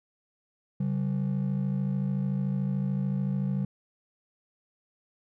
triangle ring-modulated tone, 164.81 Hz, E3, in tune, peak -20 dBFS, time 0.8-3.65 s, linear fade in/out 5 ms, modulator 26.8 Hz, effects tanh soft clip ceiling -18 dBFS

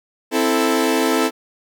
sawtooth chord, A minor, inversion first, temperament equal, 261.6 / 329.6 / 440 Hz, C4 / E4 / A4, 0 / 0 / 0 cents, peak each -16 dBFS, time 0.31-1.31 s, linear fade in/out 50 ms, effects none

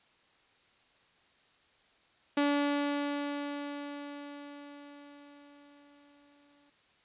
sawtooth tone with exponential decay, 287.6 Hz, D4, 36 cents flat, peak -21 dBFS, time 2.37-6.7 s, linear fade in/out 5 ms, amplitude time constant 940 ms, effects white hiss -66 dBFS RMS until 7.04 s + resampled to 8000 Hz

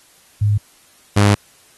sine / sawtooth tone pair in turn, 103.83 / 102.22 Hz, G#2 / G#2, 0 / -27 cents, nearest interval unison, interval 27 cents, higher first, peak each -12 / -6 dBFS, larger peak second, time 0.41-0.58 / 1.16-1.35 s, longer second, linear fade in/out 10 ms, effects white hiss -51 dBFS RMS until 1.77 s + AAC 32 kbps

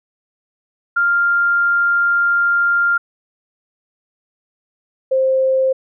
sine tone pair in turn, 1396.9 / 526.3 Hz, F6 / C5, 0 / +10 cents, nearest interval octave + perfect fourth, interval 1690 cents, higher first, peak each -12 dBFS, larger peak neither, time 0.96-2.98 / 5.11-5.73 s, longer first, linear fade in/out 10 ms, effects none

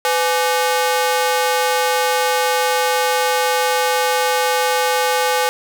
sawtooth ring-modulated tone, 672 Hz, E5, 33 cents sharp, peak -8 dBFS, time 0.05-5.49 s, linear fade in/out 0 ms, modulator 169 Hz, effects none

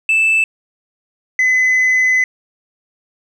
sine tone pair in turn, 2637 / 2022 Hz, E7 / B6, 0 / +40 cents, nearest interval perfect fourth, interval 460 cents, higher first, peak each -8 dBFS, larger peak neither, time 0.09-0.44 / 1.39-2.24 s, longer second, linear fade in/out 2 ms, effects tanh soft clip ceiling -9 dBFS + 8-bit

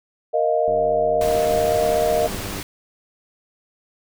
sine chord, Bb suspended fourth, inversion none, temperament equal, 466.2 / 622.3 / 698.5 Hz, Bb4 / Eb5 / F5, 0 / 0 / 0 cents, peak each -22 / -19 / -22 dBFS, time 0.33-2.28 s, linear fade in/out 20 ms
click train, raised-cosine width 2 ms, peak -23 dBFS, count 191, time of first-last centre 0.68-2.599 s, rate 99 Hz
pink noise, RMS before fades -30 dBFS, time 1.21-2.63 s, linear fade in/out 2 ms
effects none

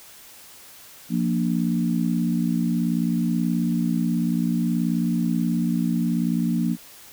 sine chord, Bb major, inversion second, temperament equal, 174.61 / 233.1 / 293.7 Hz, F3 / Bb3 / D4, 0 / 0 / 0 cents, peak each -23 / -23 / -28 dBFS, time 1.09-6.77 s, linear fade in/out 50 ms, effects white hiss -46 dBFS RMS until 7.12 s

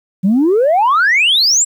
sine exponential sweep, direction up, 178.5 to 7902 Hz, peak -7 dBFS, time 0.23-1.65 s, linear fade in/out 20 ms, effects tanh soft clip ceiling -6 dBFS + 8-bit

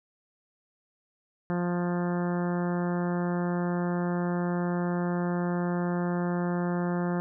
harmonic tone, 175.8 Hz, F3, 12 cents sharp, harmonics 1 / 2 / 3 / 4 / 5 / 6 / 7 / 8 / 9 / 10, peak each -27 / -33 / -37 / -39 / -41 / -43 / -44 / -45 / -46 / -47 dBFS, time 1.5-7.2 s, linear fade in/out 0 ms, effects none

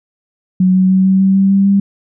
sine tone with pitch steps, 185 / 186.83 / 188.67 / 190.53 / 192.41 / 194.31 / 196.23 / 198.16 Hz, F#3 / F#3 / F#3 / G3 / G3 / G3 / G3 / G3, 0 / +17 / +34 / -49 / -32 / -15 / +2 / +19 cents, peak -7 dBFS, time 0.6-1.8 s, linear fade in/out 5 ms, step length 150 ms, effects none

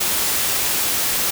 white noise, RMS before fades -20 dBFS, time 0-1.31 s, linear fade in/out 10 ms, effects none

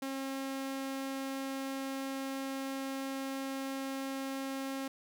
sawtooth tone, 269.7 Hz, C#4, 47 cents flat, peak -32 dBFS, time 0.02-4.88 s, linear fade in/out 5 ms, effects none

